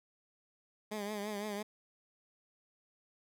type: tone with vibrato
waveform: 15% pulse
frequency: 207.7 Hz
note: G#3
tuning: in tune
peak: -31 dBFS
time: 0.91-1.63 s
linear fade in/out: 10 ms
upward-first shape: triangle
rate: 5.9 Hz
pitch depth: 74 cents each way
effects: none